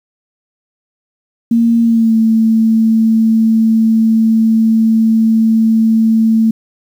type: tone with pitch glide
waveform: sine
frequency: 231.6 to 223.2 Hz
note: A#3 to A3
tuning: -11 to +25 cents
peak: -7 dBFS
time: 1.51-6.51 s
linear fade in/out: 5 ms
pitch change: -64 cents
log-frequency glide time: 1.82-2.15 s
effects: 7-bit